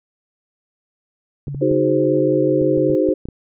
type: tone with vibrato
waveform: sine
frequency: 140 Hz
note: C#3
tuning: 18 cents sharp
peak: -24 dBFS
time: 1.47-2.95 s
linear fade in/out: 0 ms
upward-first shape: sine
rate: 9.3 Hz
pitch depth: 25 cents each way
type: clicks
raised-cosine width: 3 ms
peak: -17 dBFS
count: 9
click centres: 1.481 / 1.547 / 1.714 / 2.616 / 2.776 / 2.901 / 3.089 / 3.255 / 3.287 s
type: chord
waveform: sine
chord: Ab dominant seventh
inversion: second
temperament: equal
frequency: 311.1 / 370 / 415.3 / 523.3 Hz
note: Eb4 / Gb4 / Ab4 / C5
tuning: 0 / 0 / 0 / 0 cents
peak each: -18 / -19 / -22 / -19 dBFS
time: 1.61-3.14 s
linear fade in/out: 10 ms
effects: none